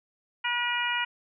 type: harmonic tone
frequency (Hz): 482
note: B4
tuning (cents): -42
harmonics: 2 / 3 / 4 / 5 / 6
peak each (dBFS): -32 / -32 / -32 / -32 / -32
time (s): 0.44-1.05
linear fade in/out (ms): 10
effects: none